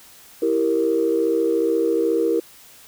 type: chord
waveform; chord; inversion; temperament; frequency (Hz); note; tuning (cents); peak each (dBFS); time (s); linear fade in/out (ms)
sine; E diminished; none; equal; 329.6 / 392 / 466.2; E4 / G4 / Bb4; 0 / 0 / 0; -21 / -23 / -19; 0.42-2.4; 5
effects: tanh soft clip ceiling -8 dBFS + white hiss -47 dBFS RMS until 2.87 s